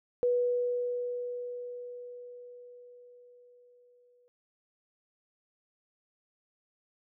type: tone with exponential decay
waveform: sine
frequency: 489.3 Hz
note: B4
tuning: 16 cents flat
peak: -23 dBFS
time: 0.23-4.28 s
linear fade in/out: 0 ms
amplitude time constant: 880 ms
effects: none